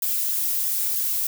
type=noise with flanger; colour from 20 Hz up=violet; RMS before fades=-24 dBFS; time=0.02-1.27 s; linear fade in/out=2 ms; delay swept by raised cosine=0.57 to 5.07 ms; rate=3.1 Hz; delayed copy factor=+0.95; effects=none